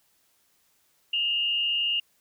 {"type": "tone with frequency modulation", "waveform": "sine", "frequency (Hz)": 2833, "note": "F7", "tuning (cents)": 24, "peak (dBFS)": -23, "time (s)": [1.13, 2], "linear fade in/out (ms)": 5, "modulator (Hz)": 151, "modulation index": 0.46, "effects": ["white hiss -67 dBFS RMS until 2.2 s"]}